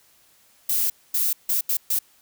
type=noise bursts at uneven times; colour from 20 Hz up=violet; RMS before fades=-22 dBFS; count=5; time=0.69-0.9 / 1.14-1.33 / 1.49-1.61 / 1.69-1.77 / 1.9-1.99 s; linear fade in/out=5 ms; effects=white hiss -58 dBFS RMS until 2.21 s